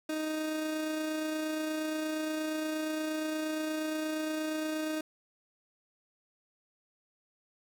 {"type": "tone with amplitude modulation", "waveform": "30% pulse", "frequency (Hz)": 311.1, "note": "D#4", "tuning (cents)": 0, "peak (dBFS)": -28, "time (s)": [0.09, 5.01], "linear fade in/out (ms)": 5, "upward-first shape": "sine", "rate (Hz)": 28.5, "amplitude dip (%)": 25, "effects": []}